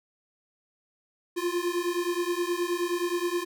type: beating tone pair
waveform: square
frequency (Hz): 345.4 / 354.9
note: F4 / F4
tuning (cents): -19 / +28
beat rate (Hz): 9.5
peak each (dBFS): -30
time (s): 1.36-3.45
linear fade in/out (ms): 20
effects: none